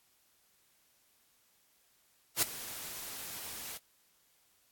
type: noise with ADSR envelope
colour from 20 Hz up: white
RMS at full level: -25 dBFS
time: 2.36-3.78 s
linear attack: 66 ms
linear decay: 6 ms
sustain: -18 dB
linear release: 11 ms
effects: white hiss -70 dBFS RMS until 4.71 s + AAC 64 kbps